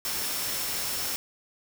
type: tone in noise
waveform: sine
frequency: 5390 Hz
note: E8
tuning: 38 cents sharp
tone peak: -38 dBFS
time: 0.05-1.16 s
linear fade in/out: 0 ms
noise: white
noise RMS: -31 dBFS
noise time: 0.05-1.16 s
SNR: -10 dB
effects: none